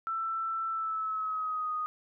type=tone with pitch glide; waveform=sine; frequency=1332 to 1242.8 Hz; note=E6 to D#6; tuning=+18 to -2 cents; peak=-30 dBFS; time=0.07-1.86 s; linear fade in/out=0 ms; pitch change=-120 cents; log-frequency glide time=0.69-1.72 s; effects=none